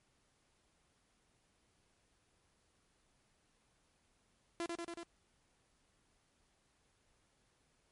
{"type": "tone with echo", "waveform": "sawtooth", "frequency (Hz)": 339.8, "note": "F4", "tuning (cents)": -47, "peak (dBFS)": -33, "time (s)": [4.6, 4.66], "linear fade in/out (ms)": 0, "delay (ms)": 93, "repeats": 4, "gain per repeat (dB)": -2, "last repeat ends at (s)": 5.032, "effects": ["pink hiss -75 dBFS RMS until 7.91 s", "MP3 48 kbps"]}